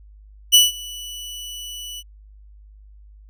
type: tone with ADSR envelope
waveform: sawtooth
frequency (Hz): 2960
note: F#7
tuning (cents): 0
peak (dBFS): -4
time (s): 0.52-2.03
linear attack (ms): 25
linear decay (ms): 170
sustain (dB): -24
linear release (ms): 42
effects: added 51 Hz sine -43 dBFS peak until 3.29 s

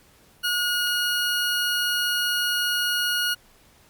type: tone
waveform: 20% pulse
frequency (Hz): 1443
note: F#6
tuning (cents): -44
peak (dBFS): -17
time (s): 0.43-3.35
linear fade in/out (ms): 20
effects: pink hiss -56 dBFS RMS until 3.89 s + Opus 48 kbps

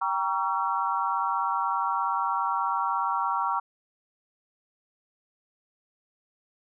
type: chord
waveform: sine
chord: G diminished seventh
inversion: none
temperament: just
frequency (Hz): 784 / 940.8 / 1128.9 / 1354.7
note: G5 / Bb5 / Db6 / Fb6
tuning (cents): 0 / +16 / +31 / +47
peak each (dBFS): -32 / -28 / -29 / -31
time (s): 0.01-3.6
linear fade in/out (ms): 10
effects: none

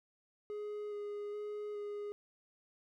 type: tone with vibrato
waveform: triangle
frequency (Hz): 415.3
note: G#4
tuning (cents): 0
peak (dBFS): -37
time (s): 0.5-2.12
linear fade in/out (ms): 0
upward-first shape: square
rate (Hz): 1.2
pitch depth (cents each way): 11
effects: none

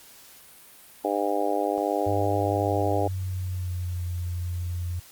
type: harmonic tone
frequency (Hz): 101.3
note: G#2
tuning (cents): -43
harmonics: 3 / 4 / 5 / 6 / 7 / 8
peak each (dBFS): -30 / -30 / -30 / -30 / -30 / -30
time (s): 1.04-3.08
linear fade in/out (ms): 10
type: tone with pitch glide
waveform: sine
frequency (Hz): 97.2 to 87.6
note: G2 to F2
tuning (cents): -14 to +6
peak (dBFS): -27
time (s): 2.06-5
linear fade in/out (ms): 10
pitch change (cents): -180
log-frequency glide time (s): 2.65-4.08
effects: white hiss -50 dBFS RMS until 5.11 s + Opus 48 kbps

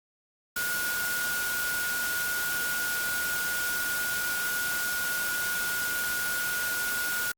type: tone in noise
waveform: sine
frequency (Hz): 1443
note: F#6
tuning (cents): -44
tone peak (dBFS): -29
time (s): 0.56-7.32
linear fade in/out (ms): 5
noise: white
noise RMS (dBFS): -33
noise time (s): 0.56-7.32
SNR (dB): +1
effects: Opus 48 kbps

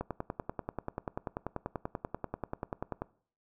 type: click train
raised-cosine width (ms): 1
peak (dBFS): -20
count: 32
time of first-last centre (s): 0.01-3.02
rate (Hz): 10.3
effects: noise-tail reverb RT60 0.5 s tail -21 dB re dry

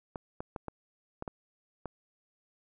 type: clicks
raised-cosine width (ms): 1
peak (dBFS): -23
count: 7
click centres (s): 0.158 / 0.405 / 0.562 / 0.683 / 1.224 / 1.278 / 1.857
effects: none

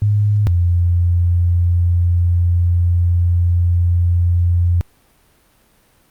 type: tone pair in turn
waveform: sine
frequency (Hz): 103.83 / 87.12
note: G#2 / F2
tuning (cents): 0 / -4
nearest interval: minor third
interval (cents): 304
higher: first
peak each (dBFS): -11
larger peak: neither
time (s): 0.02-0.47 / 0.47-4.81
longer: second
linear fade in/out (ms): 0
effects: pink hiss -55 dBFS RMS until 6.1 s + Opus 48 kbps

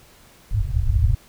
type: low-pass noise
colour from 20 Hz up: white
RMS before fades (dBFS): -19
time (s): 0.51-1.15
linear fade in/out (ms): 5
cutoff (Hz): 120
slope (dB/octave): 96
effects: pink hiss -51 dBFS RMS until 1.28 s

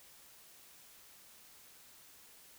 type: silence
effects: white hiss -59 dBFS RMS until 2.58 s

